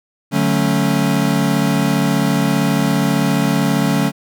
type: chord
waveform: square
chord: D major seventh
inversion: none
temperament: equal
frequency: 146.83 / 185 / 220 / 277.2 Hz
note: D3 / F#3 / A3 / C#4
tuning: 0 / 0 / 0 / 0 cents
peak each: -20 dBFS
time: 0.31-4.12 s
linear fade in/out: 50 ms
effects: none